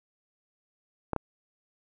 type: clicks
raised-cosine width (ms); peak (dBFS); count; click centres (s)
1; -14; 2; 1.133 / 1.163
effects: none